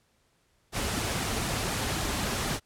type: noise with flanger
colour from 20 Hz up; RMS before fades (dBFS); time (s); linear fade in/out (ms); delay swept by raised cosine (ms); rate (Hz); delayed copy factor
pink; -30; 0.72-2.6; 50; 1.8 to 6.4; 4; -0.6
effects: pink hiss -69 dBFS RMS until 2.65 s + low-pass 11000 Hz 12 dB/octave